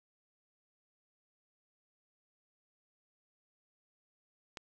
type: click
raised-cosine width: 0.2 ms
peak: -25 dBFS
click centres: 4.572 s
effects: none